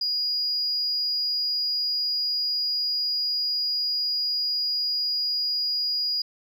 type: tone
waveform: sine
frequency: 4882 Hz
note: D#8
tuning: 34 cents flat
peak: -22 dBFS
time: 0.01-6.22 s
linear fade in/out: 5 ms
effects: tanh soft clip ceiling -19 dBFS